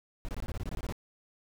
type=noise bursts; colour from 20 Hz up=brown; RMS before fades=-35 dBFS; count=12; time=0.25-0.924 s; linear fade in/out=0 ms; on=36 ms; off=22 ms; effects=none